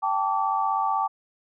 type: chord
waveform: sine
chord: G suspended second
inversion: none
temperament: equal with one note detuned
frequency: 784 / 880 / 1155.1 Hz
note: G5 / A5 / D6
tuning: 0 / 0 / -29 cents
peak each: -26 dBFS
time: 0.02-1.08 s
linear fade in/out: 20 ms
effects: none